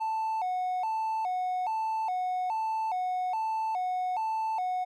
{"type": "tone with vibrato", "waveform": "triangle", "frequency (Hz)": 805, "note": "G5", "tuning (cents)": 46, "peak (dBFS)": -25, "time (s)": [0, 4.85], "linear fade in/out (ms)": 20, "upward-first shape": "square", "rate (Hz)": 1.2, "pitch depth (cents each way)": 160, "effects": ["tanh soft clip ceiling -22 dBFS"]}